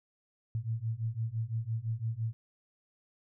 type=beating tone pair; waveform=sine; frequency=110 / 115.9 Hz; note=A2 / A#2; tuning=0 / -10 cents; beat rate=5.9 Hz; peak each=-35 / -34 dBFS; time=0.55-2.33 s; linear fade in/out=0 ms; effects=none